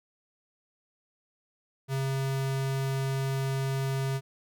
square tone, 134.9 Hz, C#3, 47 cents flat, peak -28 dBFS, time 1.88-4.21 s, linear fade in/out 50 ms, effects none

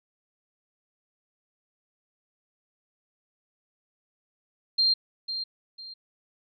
sine tone with echo, 4186 Hz, C8, in tune, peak -19 dBFS, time 4.78-4.94 s, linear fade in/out 10 ms, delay 500 ms, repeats 2, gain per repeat -10 dB, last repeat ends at 5.94 s, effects none

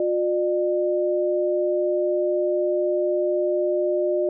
sine tone pair together, 358 / 602 Hz, F4 / D5, +43 / +43 cents, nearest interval major sixth, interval 900 cents, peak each -22 dBFS, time 0-4.29 s, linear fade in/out 2 ms, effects none

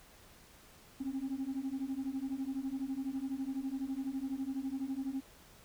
sine beating tone pair, 261.6 / 273.6 Hz, C4 / C#4, 0 / -23 cents, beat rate 12 Hz, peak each -37 / -36 dBFS, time 1-5.21 s, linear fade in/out 10 ms, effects tanh soft clip ceiling -31 dBFS + pink hiss -59 dBFS RMS until 5.64 s

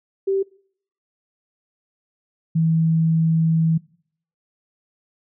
sine tone pair in turn, 389 / 162.24 Hz, G4 / E3, -13 / -27 cents, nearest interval octave + minor third, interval 1514 cents, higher first, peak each -17 / -15 dBFS, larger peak second, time 0.27-0.43 / 2.55-3.78 s, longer second, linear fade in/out 10 ms, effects noise-tail reverb RT60 0.6 s tail -23 dB re dry

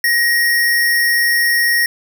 sine tone with sample-and-hold, 1886 Hz, A#6, 20 cents sharp, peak -11 dBFS, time 0.04-1.86 s, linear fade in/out 2 ms, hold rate 7350 Hz, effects none

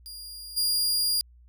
sawtooth tone with level steps, 4828 Hz, D8, 47 cents sharp, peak -36 / -20 dBFS, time 0.06-1.21 s, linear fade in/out 0 ms, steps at 0.56 s, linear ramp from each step 20 ms, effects added 60 Hz sine -51 dBFS peak until 1.48 s

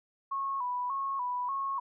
sine tone with vibrato, 1039 Hz, C6, 12 cents flat, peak -30 dBFS, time 0.31-1.8 s, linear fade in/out 10 ms, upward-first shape square, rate 1.7 Hz, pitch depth 89 cents each way, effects none

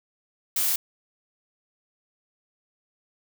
blue noise, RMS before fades -24 dBFS, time 0.56-0.76 s, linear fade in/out 5 ms, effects none

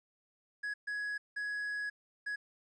triangle tone bursts at uneven times, 1674 Hz, G#6, 13 cents sharp, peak -33 dBFS, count 4, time 0.63-0.74 / 0.87-1.18 / 1.36-1.9 / 2.26-2.36 s, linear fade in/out 10 ms, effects resampled to 22050 Hz + 12-bit

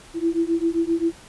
sine beating tone pair, 329.6 / 337.2 Hz, E4 / E4, 0 / +39 cents, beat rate 7.6 Hz, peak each -22 dBFS, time 0.14-1.13 s, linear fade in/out 50 ms, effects pink hiss -46 dBFS RMS until 1.28 s + resampled to 24000 Hz

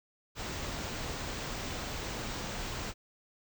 pink band-stop noise, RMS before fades -38 dBFS, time 0.35-2.94 s, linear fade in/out 50 ms, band 7900 to 16000 Hz, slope 48 dB/octave, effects none

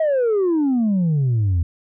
sine exponential sweep, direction down, 652 to 81.1 Hz, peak -13 dBFS, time 0-1.63 s, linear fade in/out 5 ms, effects tanh soft clip ceiling -14 dBFS

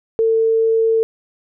sine tone, 449.2 Hz, A4, 36 cents sharp, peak -12 dBFS, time 0.19-1.03 s, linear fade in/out 0 ms, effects none

